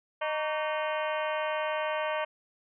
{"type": "harmonic tone with a mistuned harmonic", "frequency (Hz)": 307.8, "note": "D#4", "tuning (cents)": -19, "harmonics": [2, 3, 4, 5, 6, 7, 8, 9, 10], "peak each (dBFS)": [-31, -35, -37, -39, -41, -42, -43, -44, -45], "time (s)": [0.21, 2.25], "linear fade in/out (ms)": 10, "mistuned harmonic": 4, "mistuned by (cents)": -130, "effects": []}